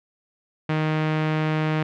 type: tone with low-pass filter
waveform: sawtooth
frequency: 155.56 Hz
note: D#3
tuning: in tune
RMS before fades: -23 dBFS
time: 0.69-1.83 s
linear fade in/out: 5 ms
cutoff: 2500 Hz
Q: 1.3
effects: none